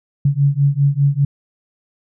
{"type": "beating tone pair", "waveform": "sine", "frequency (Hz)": [138.7, 143.7], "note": ["C#3", "D3"], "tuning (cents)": [1, -37], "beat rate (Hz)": 5, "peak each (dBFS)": -15, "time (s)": [0.25, 1.25], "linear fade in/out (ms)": 5, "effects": []}